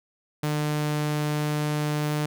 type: tone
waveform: sawtooth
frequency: 149.9 Hz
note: D3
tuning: 36 cents sharp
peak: -20 dBFS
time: 0.43-2.26 s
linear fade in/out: 5 ms
effects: none